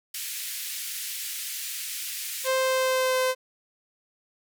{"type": "band-pass noise", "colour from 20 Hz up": "white", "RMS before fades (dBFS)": -34, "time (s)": [0.14, 2.48], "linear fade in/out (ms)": 5, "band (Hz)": [1900, 16000], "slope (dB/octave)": 24}
{"type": "tone with pitch glide", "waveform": "sawtooth", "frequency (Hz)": [523.3, 514.6], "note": ["C5", "C5"], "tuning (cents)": [0, -29], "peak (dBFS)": -18, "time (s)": [2.44, 3.35], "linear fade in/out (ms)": 50, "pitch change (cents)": -29, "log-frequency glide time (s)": [2.57, 3.19]}
{"effects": []}